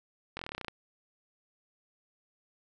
slowing click train, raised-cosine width 0.3 ms, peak -21 dBFS, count 12, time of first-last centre 0.37-0.683 s, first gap 22 ms, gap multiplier 1.05, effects none

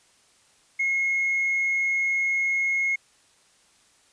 triangle tone with hard clipping, 2163 Hz, C#7, 43 cents flat, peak -21 dBFS, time 0.79-2.96 s, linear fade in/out 10 ms, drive 2 dB, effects white hiss -60 dBFS RMS until 4.12 s + resampled to 22050 Hz

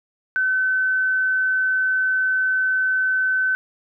sine tone, 1522 Hz, F#6, 48 cents sharp, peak -17 dBFS, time 0.36-3.55 s, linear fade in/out 0 ms, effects none

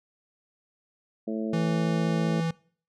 harmonic tone, 110 Hz, A2, in tune, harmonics 2 / 3 / 4 / 5 / 6, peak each -30 / -34 / -36 / -38 / -40 dBFS, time 1.27-2.41 s, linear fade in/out 10 ms
square tone, 164.81 Hz, E3, in tune, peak -26 dBFS, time 1.53-2.51 s, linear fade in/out 5 ms
effects noise-tail reverb RT60 0.5 s tail -23 dB re dry + low-pass 6000 Hz 12 dB/octave

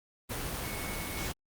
sine tone in noise, 2205 Hz, C#7, 10 cents flat, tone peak -42 dBFS, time 0.62-1.28 s, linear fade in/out 20 ms, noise pink, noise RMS -36 dBFS, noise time 0.29-1.33 s, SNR -9 dB, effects Opus 32 kbps

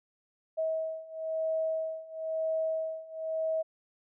sine beating tone pair, 640 / 641 Hz, D#5 / E5, +49 / -49 cents, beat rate 1 Hz, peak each -34 / -32 dBFS, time 0.57-3.63 s, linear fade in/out 20 ms, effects none

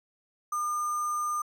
sine tone with sample-and-hold, 1208 Hz, D6, 48 cents sharp, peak -27 dBFS, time 0.52-1.42 s, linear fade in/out 5 ms, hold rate 7350 Hz, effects low-pass 12000 Hz 12 dB/octave

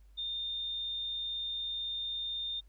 sine tone, 3629 Hz, A#7, 47 cents flat, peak -34 dBFS, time 0.17-2.61 s, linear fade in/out 20 ms, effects added 50 Hz sine -55 dBFS peak until 2.68 s + pink hiss -75 dBFS RMS until 2.68 s

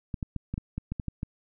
clicks, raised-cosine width 5 ms, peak -19 dBFS, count 10, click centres 0.142 / 0.228 / 0.363 / 0.54 / 0.579 / 0.78 / 0.92 / 0.998 / 1.083 / 1.231 s, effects none

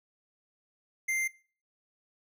triangle tone with hard clipping, 2093 Hz, C7, in tune, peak -29 dBFS, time 1.08-1.28 s, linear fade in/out 10 ms, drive 17 dB, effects noise-tail reverb RT60 0.4 s tail -21 dB re dry

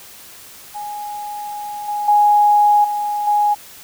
sine tone with level steps, 830 Hz, G#5, 1 cent flat, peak -25 / -19 / -9 / -18 / -12 dBFS, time 0.74-3.55 s, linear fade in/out 20 ms, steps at 1.88 / 2.08 / 2.84 / 3.27 s, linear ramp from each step 5 ms, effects white hiss -40 dBFS RMS until 3.83 s

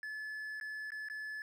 triangle tone with dropouts, 1725 Hz, A6, 35 cents flat, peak -38 dBFS, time 0.03-1.42 s, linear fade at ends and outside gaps 1 ms, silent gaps 0.6-0.611 / 0.905-0.919 / 1.086-1.099 s, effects none

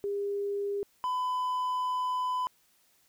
sine / triangle tone pair in turn, 403.2 / 1004.9 Hz, G4 / B5, +49 / +30 cents, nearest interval octave + major third, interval 1581 cents, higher second, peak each -29 / -26 dBFS, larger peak second, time 0.04-0.83 / 1.04-2.47 s, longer second, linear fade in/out 0 ms, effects white hiss -67 dBFS RMS until 3.08 s

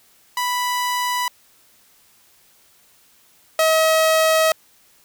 sawtooth tone pair in turn, 987.8 / 638.3 Hz, B5 / D#5, 0 / +44 cents, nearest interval minor sixth, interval 756 cents, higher first, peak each -16 / -10 dBFS, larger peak second, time 0.37-1.28 / 3.59-4.52 s, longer second, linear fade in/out 2 ms, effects white hiss -55 dBFS RMS until 5.04 s

